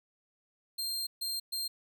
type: tone bursts at uneven times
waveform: sawtooth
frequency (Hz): 4186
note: C8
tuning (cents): 0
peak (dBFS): -30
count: 3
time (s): 0.78-1.07 / 1.21-1.4 / 1.52-1.68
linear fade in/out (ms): 10
effects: none